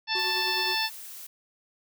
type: harmonic tone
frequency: 883 Hz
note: A5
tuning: 6 cents sharp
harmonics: 1 / 2 / 3 / 4 / 5 / 6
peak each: -32 / -32 / -32 / -32 / -32 / -32 dBFS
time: 0.07-0.9 s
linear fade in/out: 50 ms
type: tone with tremolo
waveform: square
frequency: 370 Hz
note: F#4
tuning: in tune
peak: -34 dBFS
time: 0.15-0.75 s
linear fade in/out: 2 ms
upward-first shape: sine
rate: 9.6 Hz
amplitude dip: 65%
type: noise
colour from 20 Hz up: blue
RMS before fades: -42 dBFS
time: 0.19-1.27 s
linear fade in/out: 5 ms
effects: none